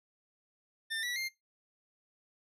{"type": "tone with pitch steps", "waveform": "25% pulse", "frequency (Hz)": [1796, 1947.3, 2111], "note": ["A6", "B6", "C7"], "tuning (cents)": [35, -25, 15], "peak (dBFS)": -30, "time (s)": [0.9, 1.29], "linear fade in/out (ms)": 20, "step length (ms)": 130, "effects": ["noise-tail reverb RT60 0.2 s tail -21 dB re dry", "low-pass 12000 Hz 12 dB/octave"]}